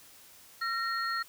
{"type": "tone cluster", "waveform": "sine", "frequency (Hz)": [1358, 1857, 4292], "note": ["F6", "A#6", "C8"], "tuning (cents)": [-49, -7, 43], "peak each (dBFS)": [-32, -34, -38], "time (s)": [0.61, 1.23], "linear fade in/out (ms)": 10, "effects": ["white hiss -55 dBFS RMS until 1.28 s"]}